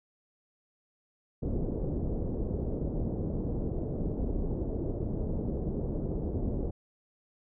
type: low-pass noise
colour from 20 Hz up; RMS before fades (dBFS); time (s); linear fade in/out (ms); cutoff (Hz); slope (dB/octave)
pink; -32; 1.42-6.71; 10; 500; 24
effects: none